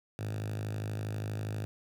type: tone with high-pass filter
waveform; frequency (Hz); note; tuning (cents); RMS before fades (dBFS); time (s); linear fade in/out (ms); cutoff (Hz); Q
5% pulse; 52.4; G#1; +16; -36; 0.19-1.65; 0; 110; 9
effects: none